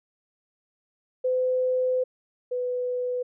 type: tone pair in turn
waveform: sine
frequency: 509 / 496.8 Hz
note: C5 / B4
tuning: -48 / +10 cents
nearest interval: unison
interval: 42 cents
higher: first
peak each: -21 / -25 dBFS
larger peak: first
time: 1.24-2.04 / 2.51-3.23 s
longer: first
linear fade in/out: 10 ms
effects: none